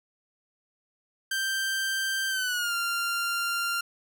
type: tone with pitch glide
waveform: sawtooth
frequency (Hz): 1569 to 1389.8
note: G6 to F6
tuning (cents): +1 to -9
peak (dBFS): -23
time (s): 1.31-3.81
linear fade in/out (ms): 5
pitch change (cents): -210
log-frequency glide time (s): 2.29-2.74
effects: none